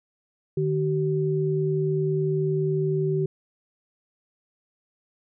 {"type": "tone pair together", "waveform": "sine", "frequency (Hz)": [152, 381.8], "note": ["D#3", "G4"], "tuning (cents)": [-40, -46], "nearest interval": "octave + major third", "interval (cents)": 1594, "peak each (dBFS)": -24, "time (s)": [0.57, 3.26], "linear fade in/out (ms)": 5, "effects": []}